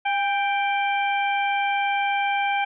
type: harmonic tone with a mistuned harmonic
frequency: 784 Hz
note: G5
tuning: in tune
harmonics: 1 / 2 / 3 / 4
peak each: -22 / -29 / -27 / -35 dBFS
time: 0.05-2.65 s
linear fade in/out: 10 ms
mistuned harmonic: 1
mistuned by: +46 cents
effects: none